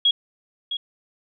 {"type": "tone with echo", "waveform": "sine", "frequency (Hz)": 3308, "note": "G#7", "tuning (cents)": -8, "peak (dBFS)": -14, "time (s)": [0.05, 0.11], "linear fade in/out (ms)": 5, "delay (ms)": 660, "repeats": 1, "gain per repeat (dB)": -10, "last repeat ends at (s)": 0.77, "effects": []}